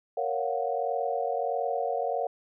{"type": "chord", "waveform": "sine", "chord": "Gb major seventh", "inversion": "first", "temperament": "equal", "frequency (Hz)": [466.2, 554.4, 698.5, 740], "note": ["Bb4", "Db5", "F5", "Gb5"], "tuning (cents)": [0, 0, 0, 0], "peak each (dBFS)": -32, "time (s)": [0.17, 2.27], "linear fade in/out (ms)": 5, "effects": []}